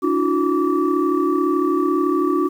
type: tone cluster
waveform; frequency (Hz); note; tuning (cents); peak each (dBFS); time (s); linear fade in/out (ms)
sine; 289.7 / 323.4 / 361.5 / 1157; D4 / E4 / F#4 / D6; -24 / -33 / -40 / -26; -20 / -22 / -19 / -23; 0.02-2.49; 20
effects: tanh soft clip ceiling -7 dBFS + 8-bit